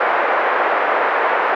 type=band-pass noise; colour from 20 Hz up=pink; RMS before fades=-17 dBFS; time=0-1.55 s; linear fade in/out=5 ms; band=480 to 1900 Hz; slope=24 dB/octave; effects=none